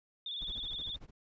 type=tone with vibrato; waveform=sine; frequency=3520 Hz; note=A7; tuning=in tune; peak=-37 dBFS; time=0.26-0.96 s; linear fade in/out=2 ms; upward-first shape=square; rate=19 Hz; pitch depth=49 cents each way
type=noise with tremolo; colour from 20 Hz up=brown; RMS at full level=-45 dBFS; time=0.4-1.11 s; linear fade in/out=20 ms; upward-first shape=sine; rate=13 Hz; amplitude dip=95%
effects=resampled to 16000 Hz